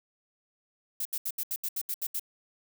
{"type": "noise bursts", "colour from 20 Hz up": "violet", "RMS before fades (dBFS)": -32, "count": 10, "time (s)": [1, 2.196], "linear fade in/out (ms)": 5, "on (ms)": 53, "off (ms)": 74, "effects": []}